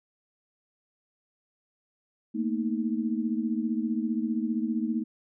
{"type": "tone cluster", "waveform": "sine", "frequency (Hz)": [222, 237.2, 314.8], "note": ["A3", "A#3", "D#4"], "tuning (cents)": [16, 30, 20], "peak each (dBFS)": [-29, -30, -32], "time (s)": [2.34, 5.04], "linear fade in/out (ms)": 20, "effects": []}